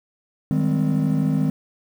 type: chord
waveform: triangle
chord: Ab major seventh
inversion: second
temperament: just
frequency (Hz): 155.74 / 194.67 / 207.7 / 259.6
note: Eb3 / G3 / Ab3 / C4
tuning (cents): +2 / -12 / 0 / -13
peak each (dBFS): -18 / -24 / -22 / -20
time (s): 0.51-1.5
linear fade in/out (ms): 0
effects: tanh soft clip ceiling -10 dBFS + 8-bit